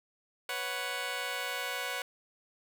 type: chord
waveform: 10% pulse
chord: B suspended second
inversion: none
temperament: just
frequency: 493.9 / 555.6 / 740.8 Hz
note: B4 / C#5 / F#5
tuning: 0 / +4 / +2 cents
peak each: -31 dBFS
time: 0.49-2.02 s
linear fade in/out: 2 ms
effects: none